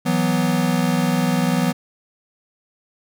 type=chord; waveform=square; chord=E suspended second; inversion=none; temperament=equal; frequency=164.81 / 185 / 246.9 Hz; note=E3 / F#3 / B3; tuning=0 / 0 / 0 cents; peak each=-22 dBFS; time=0.05-1.73 s; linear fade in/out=20 ms; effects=none